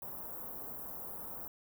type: band-stop noise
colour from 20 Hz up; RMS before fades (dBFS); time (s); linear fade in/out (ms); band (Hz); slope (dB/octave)
white; -44; 0.02-1.48; 2; 1100 to 14000; 24
effects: none